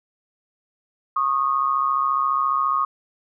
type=tone pair together; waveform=sine; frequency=1098 / 1232.5 Hz; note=C#6 / D#6; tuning=-17 / -17 cents; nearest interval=major second; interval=200 cents; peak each=-21 dBFS; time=1.16-2.85 s; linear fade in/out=5 ms; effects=none